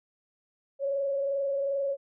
sine tone with frequency modulation, 554.4 Hz, C#5, in tune, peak -26 dBFS, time 0.79-1.97 s, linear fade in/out 50 ms, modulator 22.6 Hz, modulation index 0.47, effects none

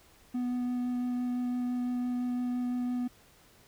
triangle tone with vibrato, 246.9 Hz, B3, in tune, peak -27 dBFS, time 0.34-3.08 s, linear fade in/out 10 ms, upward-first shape sine, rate 5.9 Hz, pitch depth 8 cents each way, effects pink hiss -60 dBFS RMS until 3.67 s

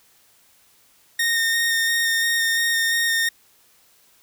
sawtooth tone with vibrato, 1841 Hz, A#6, 22 cents flat, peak -15 dBFS, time 1.19-3.29 s, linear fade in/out 5 ms, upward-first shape square, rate 2.9 Hz, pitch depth 10 cents each way, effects white hiss -57 dBFS RMS until 4.22 s

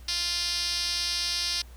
5% pulse tone with band-pass filter, 349.2 Hz, F4, in tune, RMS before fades -29 dBFS, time 0.08-1.62 s, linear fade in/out 5 ms, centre 5400 Hz, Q 3.5, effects added 60 Hz sine -44 dBFS peak until 1.76 s + pink hiss -56 dBFS RMS until 1.76 s

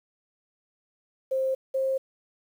sine tone pair in turn, 528 / 532 Hz, C5 / C5, +16 / +29 cents, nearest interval unison, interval 13 cents, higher second, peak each -23 / -23 dBFS, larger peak neither, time 1.31-1.55 / 1.74-1.98 s, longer neither, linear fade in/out 10 ms, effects 9-bit

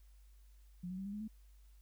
sine tone with pitch steps, 178 / 185.24 / 192.77 / 200.6 / 208.8 / 217.3 Hz, F3 / F#3 / G3 / G3 / G#3 / A3, +33 / +2 / -29 / +40 / +10 / -21 cents, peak -40 dBFS, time 0.83-1.28 s, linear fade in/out 10 ms, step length 75 ms, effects added 50 Hz sine -58 dBFS peak until 1.81 s + white hiss -75 dBFS RMS until 1.81 s

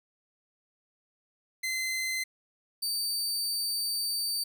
sawtooth tone pair in turn, 2061 / 4611 Hz, C7 / D8, -27 / -33 cents, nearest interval octave + major second, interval 1394 cents, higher second, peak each -26 dBFS, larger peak neither, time 1.63-2.24 / 2.82-4.44 s, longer second, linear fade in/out 10 ms, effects none

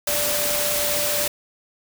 sine tone in noise, 587.3 Hz, D5, in tune, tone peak -27 dBFS, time 0.07-1.28 s, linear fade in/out 5 ms, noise white, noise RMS -23 dBFS, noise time 0.07-1.28 s, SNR -7 dB, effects none

